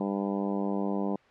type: harmonic tone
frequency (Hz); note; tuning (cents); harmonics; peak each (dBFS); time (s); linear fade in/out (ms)
99.5; G2; +26; 2 / 3 / 4 / 5 / 6 / 7 / 8 / 9 / 10; -30 / -34 / -36 / -38 / -40 / -41 / -42 / -43 / -44; 0-1.16; 5
effects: white hiss -59 dBFS RMS until 1.3 s + low-pass 2000 Hz 12 dB/octave